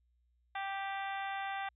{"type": "harmonic tone", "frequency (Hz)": 392, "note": "G4", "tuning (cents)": 0, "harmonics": [2, 3, 4, 5, 6, 7, 8, 9], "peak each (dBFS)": [-38, -46, -44, -45, -50, -52, -57, -52], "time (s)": [0.55, 1.69], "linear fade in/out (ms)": 5, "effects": ["added 60 Hz sine -70 dBFS peak until 1.75 s"]}